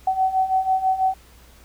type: beating tone pair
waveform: sine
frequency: 753 / 759.1 Hz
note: F#5 / F#5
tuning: +30 / +44 cents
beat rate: 6.1 Hz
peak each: -23 / -19 dBFS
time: 0.07-1.14 s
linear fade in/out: 5 ms
effects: added 60 Hz sine -49 dBFS peak until 1.64 s + pink hiss -52 dBFS RMS until 1.64 s